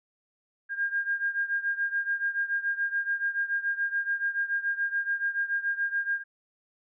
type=beating tone pair; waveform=sine; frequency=1610 / 1617 Hz; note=G6 / G#6; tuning=+46 / -47 cents; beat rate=7 Hz; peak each=-28 / -31 dBFS; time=0.69-6.24 s; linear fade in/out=50 ms; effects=none